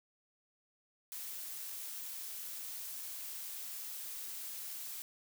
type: noise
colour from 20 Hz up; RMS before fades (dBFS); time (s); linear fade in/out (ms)
blue; -44; 1.12-5.02; 0
effects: none